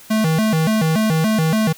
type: tone with vibrato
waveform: square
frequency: 186.6 Hz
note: F#3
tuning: 15 cents sharp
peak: -15 dBFS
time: 0.1-1.73 s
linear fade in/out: 10 ms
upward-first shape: square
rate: 3.5 Hz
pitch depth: 270 cents each way
effects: white hiss -43 dBFS RMS until 1.77 s